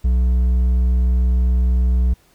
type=tone with hard clipping; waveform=triangle; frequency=61.74 Hz; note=B1; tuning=in tune; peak=-14 dBFS; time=0.04-2.14 s; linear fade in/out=10 ms; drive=7 dB; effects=pink hiss -56 dBFS RMS until 2.34 s